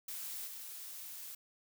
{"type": "noise with level steps", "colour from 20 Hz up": "blue", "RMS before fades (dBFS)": [-43, -47], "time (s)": [0.08, 1.35], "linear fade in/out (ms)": 5, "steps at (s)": 0.46, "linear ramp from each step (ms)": 20, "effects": []}